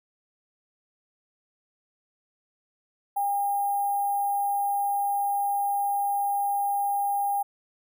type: tone with sample-and-hold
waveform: sine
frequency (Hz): 807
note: G#5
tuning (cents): -50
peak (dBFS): -23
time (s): 3.16-7.43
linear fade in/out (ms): 10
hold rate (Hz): 11025
effects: none